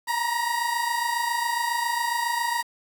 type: tone pair together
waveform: 30% pulse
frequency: 932.3 / 959.6 Hz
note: A#5 / A#5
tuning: 0 / +50 cents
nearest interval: unison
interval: 50 cents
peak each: -24 dBFS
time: 0.07-2.63 s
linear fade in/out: 20 ms
effects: 8-bit